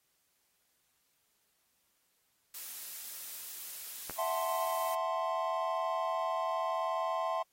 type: noise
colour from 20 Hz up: blue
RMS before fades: -43 dBFS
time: 2.54-4.95 s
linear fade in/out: 5 ms
type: click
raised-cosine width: 0.5 ms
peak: -25 dBFS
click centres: 4.097 s
type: chord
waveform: triangle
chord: F# half-diminished seventh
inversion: third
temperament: equal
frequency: 659.3 / 740 / 880 / 1046.5 Hz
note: E5 / F#5 / A5 / C6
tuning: 0 / 0 / 0 / 0 cents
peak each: -33 / -37 / -38 / -33 dBFS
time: 4.18-7.43 s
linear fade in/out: 10 ms
effects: white hiss -75 dBFS RMS until 7.52 s + AAC 48 kbps